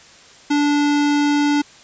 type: tone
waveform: square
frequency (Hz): 291.2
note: D4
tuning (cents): -15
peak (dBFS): -15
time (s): 0.5-1.62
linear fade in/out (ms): 10
effects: white hiss -45 dBFS RMS until 1.83 s + resampled to 16000 Hz